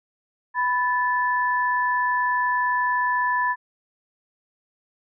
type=tone pair together; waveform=sine; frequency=991.6 / 1743 Hz; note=B5 / A6; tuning=+7 / -17 cents; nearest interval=minor seventh; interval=976 cents; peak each=-21 / -24 dBFS; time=0.54-3.56 s; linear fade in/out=50 ms; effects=none